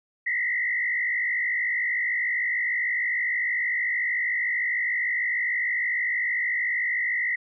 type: tone with frequency modulation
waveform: sine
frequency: 1975.5 Hz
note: B6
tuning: in tune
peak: -23 dBFS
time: 0.26-7.36 s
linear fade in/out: 10 ms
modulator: 53.2 Hz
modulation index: 1.8
effects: none

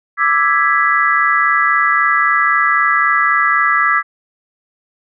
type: chord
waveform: sine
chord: E dominant seventh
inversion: third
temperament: equal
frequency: 1174.7 / 1318.5 / 1661.2 / 1975.5 Hz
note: D6 / E6 / G#6 / B6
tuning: 0 / 0 / 0 / 0 cents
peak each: -16 dBFS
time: 0.17-4.03 s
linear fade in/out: 50 ms
effects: none

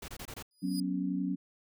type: noise bursts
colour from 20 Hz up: pink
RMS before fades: -43 dBFS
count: 5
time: 0.02-0.426 s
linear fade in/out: 5 ms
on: 62 ms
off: 24 ms
type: tone with exponential growth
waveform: 25% pulse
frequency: 4944 Hz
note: D#8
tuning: 12 cents flat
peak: -31 dBFS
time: 0.51-0.8 s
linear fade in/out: 2 ms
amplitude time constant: 63 ms
type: chord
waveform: sine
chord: F# suspended fourth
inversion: none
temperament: equal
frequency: 185 / 246.9 / 277.2 Hz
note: F#3 / B3 / C#4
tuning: 0 / 0 / 0 cents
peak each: -33 / -38 / -33 dBFS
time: 0.62-1.36 s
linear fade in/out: 20 ms
effects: none

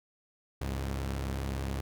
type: tone pair together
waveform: sawtooth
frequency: 67.52 / 103.8 Hz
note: C#2 / G#2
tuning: -45 / 0 cents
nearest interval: perfect fifth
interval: 745 cents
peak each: -29 / -35 dBFS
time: 0.61-1.81 s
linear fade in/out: 5 ms
effects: none

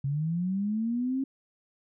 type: linear sweep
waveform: sine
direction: up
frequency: 134.6 to 272 Hz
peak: -26 dBFS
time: 0.04-1.24 s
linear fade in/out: 5 ms
effects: none

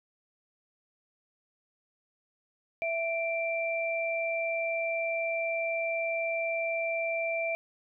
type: tone pair together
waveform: sine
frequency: 662 / 2354 Hz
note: E5 / D7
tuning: +7 / +3 cents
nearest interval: octave + minor seventh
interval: 2196 cents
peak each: -30 / -32 dBFS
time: 2.82-7.55 s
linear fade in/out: 0 ms
effects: none

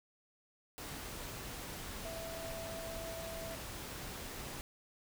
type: tone in noise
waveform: sine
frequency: 659.3 Hz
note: E5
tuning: in tune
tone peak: -44 dBFS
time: 2.05-3.55 s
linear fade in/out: 0 ms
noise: pink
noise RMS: -45 dBFS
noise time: 0.78-4.61 s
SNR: -2 dB
effects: none

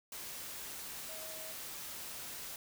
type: tone in noise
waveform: sine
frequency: 636 Hz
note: D#5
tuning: 38 cents sharp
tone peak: -51 dBFS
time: 1.09-1.52 s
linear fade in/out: 2 ms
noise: white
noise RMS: -45 dBFS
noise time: 0.12-2.56 s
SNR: -9 dB
effects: none

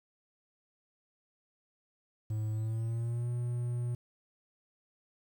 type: tone with pitch glide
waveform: triangle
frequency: 108.4 to 120.97 Hz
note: A2 to B2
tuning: -25 to -35 cents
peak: -29 dBFS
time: 2.3-3.95 s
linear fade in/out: 5 ms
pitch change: +190 cents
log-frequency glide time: 2.52-3.29 s
effects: 10-bit

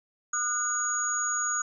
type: tone cluster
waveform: sine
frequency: 1218 / 1461 / 6730 Hz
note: D#6 / F#6 / G#8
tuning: -37 / -22 / +22 cents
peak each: -32 / -32 / -28 dBFS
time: 0.33-1.62 s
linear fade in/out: 5 ms
effects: none

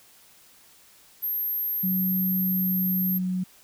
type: tone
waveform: sine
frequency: 12810 Hz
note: G9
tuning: 36 cents sharp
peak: -25 dBFS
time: 1.22-3.19 s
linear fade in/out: 20 ms
type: tone with pitch glide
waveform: sine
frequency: 185 to 183.83 Hz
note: F#3 to F#3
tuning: 0 to -11 cents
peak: -24 dBFS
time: 1.83-3.44 s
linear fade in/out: 10 ms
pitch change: -11 cents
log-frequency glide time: 2.34-2.84 s
effects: white hiss -55 dBFS RMS until 3.63 s

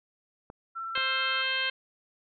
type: clicks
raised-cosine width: 1 ms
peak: -29 dBFS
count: 2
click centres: 0.501 / 0.977 s
type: tone with vibrato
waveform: sine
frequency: 1343 Hz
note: E6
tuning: 32 cents sharp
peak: -33 dBFS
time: 0.75-1.43 s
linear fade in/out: 20 ms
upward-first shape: triangle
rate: 18 Hz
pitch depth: 20 cents each way
type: harmonic tone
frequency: 525 Hz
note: C5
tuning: 6 cents sharp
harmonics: 1 / 2 / 3 / 4 / 5 / 6 / 7 / 8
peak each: -42 / -39 / -31 / -35 / -34 / -32 / -42 / -38 dBFS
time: 0.95-1.7 s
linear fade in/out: 5 ms
effects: none

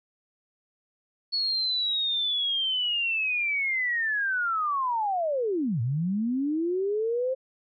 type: linear two-way sweep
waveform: sine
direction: down then up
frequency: 4400 to 109.7 to 530 Hz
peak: -24 dBFS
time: 1.32-7.35 s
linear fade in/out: 20 ms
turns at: 5.81 s
effects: none

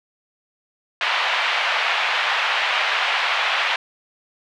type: band-pass noise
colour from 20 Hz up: white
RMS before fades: -21 dBFS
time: 1.01-3.76 s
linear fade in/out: 2 ms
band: 680 to 3100 Hz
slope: 24 dB/octave
effects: none

